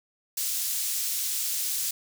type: high-pass noise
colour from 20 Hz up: pink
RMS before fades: -29 dBFS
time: 0.37-1.91 s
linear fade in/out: 5 ms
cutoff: 6000 Hz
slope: 12 dB/octave
effects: none